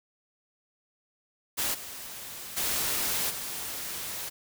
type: noise with level steps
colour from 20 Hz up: white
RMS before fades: -29 / -41 / -29 / -36 dBFS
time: 1.57-4.3 s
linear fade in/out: 20 ms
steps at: 1.73 / 2.56 / 3.29 s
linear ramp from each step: 20 ms
effects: none